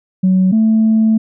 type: tone pair in turn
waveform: sine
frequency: 186.6 / 220.5 Hz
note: F#3 / A3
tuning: +15 / +4 cents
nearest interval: minor third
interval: 289 cents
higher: second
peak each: -7 dBFS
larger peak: neither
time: 0.23-0.52 / 0.52-1.18 s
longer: second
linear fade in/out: 10 ms
effects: tanh soft clip ceiling -5 dBFS